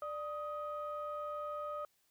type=tone pair together; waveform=sine; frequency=592 / 1254.4 Hz; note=D5 / D#6; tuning=+14 / +14 cents; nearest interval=octave + minor second; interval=1300 cents; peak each=-40 / -40 dBFS; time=0.02-1.85 s; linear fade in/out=2 ms; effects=tanh soft clip ceiling -32 dBFS + white hiss -75 dBFS RMS until 2.1 s